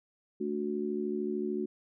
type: harmonic tone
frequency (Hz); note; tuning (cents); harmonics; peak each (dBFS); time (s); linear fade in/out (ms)
73.42; D2; 0; 3 / 4 / 5; -35 / -37 / -33; 0.4-1.66; 10
effects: none